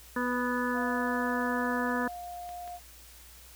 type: harmonic tone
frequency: 246.9 Hz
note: B3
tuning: in tune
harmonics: 1 / 2 / 4 / 5 / 6 / 7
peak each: -31 / -35 / -35 / -38 / -38 / -35 dBFS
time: 0.16-2.08 s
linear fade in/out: 5 ms
type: tone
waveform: sine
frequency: 707 Hz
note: F5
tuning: 21 cents sharp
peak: -38 dBFS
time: 0.73-2.8 s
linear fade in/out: 50 ms
type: clicks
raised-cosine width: 0.3 ms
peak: -34 dBFS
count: 2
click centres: 2.491 / 2.677 s
effects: added 60 Hz sine -54 dBFS peak until 3.55 s + white hiss -53 dBFS RMS until 3.55 s